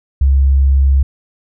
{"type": "tone", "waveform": "sine", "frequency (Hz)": 68, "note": "C#2", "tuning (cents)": -33, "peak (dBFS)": -7, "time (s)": [0.21, 1.03], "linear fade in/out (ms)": 5, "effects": []}